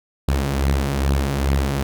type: beating tone pair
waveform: sawtooth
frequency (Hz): 68.3 / 70.7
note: C#2 / C#2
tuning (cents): -25 / +35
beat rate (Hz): 2.4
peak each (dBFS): -15 / -19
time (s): 0.28-1.83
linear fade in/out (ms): 5
effects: none